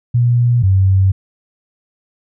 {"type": "tone pair in turn", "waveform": "sine", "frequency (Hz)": [120.7, 95.61], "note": ["B2", "G2"], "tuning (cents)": [-39, -43], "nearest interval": "major third", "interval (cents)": 404, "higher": "first", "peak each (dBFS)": [-9, -8], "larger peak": "second", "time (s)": [[0.14, 0.63], [0.63, 1.12]], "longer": "neither", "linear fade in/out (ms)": 10, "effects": []}